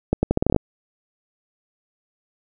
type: accelerating click train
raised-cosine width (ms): 2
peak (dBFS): -4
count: 10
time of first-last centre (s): 0.13-0.563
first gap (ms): 100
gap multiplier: 0.8
effects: none